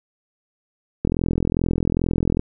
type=click train; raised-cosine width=3 ms; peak=-7 dBFS; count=58; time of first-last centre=1.05-2.394 s; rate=42.4 Hz; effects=none